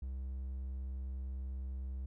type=tone; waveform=triangle; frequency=65.41 Hz; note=C2; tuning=in tune; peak=-36 dBFS; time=0.02-2.06 s; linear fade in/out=5 ms; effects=none